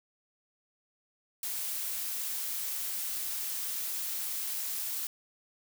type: noise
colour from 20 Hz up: blue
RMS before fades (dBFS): -35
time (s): 1.43-5.07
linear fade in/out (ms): 2
effects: none